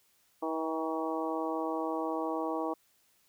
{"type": "harmonic tone with a mistuned harmonic", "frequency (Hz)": 160.5, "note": "E3", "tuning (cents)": -46, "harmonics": [2, 3, 4, 5, 6, 7], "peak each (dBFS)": [-35, -37, -38, -39, -40, -40], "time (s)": [0.42, 2.74], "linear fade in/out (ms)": 10, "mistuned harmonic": 6, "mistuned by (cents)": -29, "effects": ["white hiss -69 dBFS RMS until 3.28 s"]}